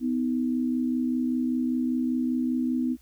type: tone pair together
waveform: sine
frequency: 250.3 / 315.4 Hz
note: B3 / D#4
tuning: +23 / +24 cents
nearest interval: major third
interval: 401 cents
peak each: -24 / -30 dBFS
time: 0-2.97 s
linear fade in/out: 50 ms
effects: added 60 Hz sine -55 dBFS peak until 3.01 s + white hiss -63 dBFS RMS until 3.01 s